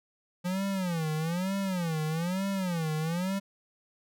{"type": "tone with vibrato", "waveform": "square", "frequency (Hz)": 174.61, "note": "F3", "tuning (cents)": 0, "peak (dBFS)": -29, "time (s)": [0.44, 3.4], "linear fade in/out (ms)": 20, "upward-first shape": "sine", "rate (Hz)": 1.1, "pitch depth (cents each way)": 210, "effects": []}